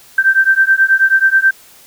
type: beating tone pair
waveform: sine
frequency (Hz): 1559 / 1568.3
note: G6 / G6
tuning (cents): -10 / 0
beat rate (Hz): 9.3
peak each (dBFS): -11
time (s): 0.18-1.51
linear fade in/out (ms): 5
effects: white hiss -43 dBFS RMS until 1.86 s